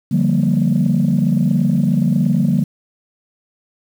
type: chord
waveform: sine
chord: G minor seventh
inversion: second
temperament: equal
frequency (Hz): 146.83 / 174.61 / 196 / 233.1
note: D3 / F3 / G3 / Bb3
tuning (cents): 0 / 0 / 0 / 0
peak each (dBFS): -17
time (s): 0.11-2.64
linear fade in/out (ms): 10
effects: tanh soft clip ceiling -6 dBFS + 7-bit